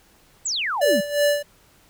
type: exponential sweep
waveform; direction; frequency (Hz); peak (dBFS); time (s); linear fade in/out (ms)
sine; down; 8220 to 180; -22; 0.45-1.01; 10
type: tone with tremolo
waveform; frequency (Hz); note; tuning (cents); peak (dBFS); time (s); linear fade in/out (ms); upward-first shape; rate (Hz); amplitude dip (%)
square; 582; D5; -16; -16; 0.81-1.43; 10; sine; 2.8; 80
effects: pink hiss -56 dBFS RMS until 1.89 s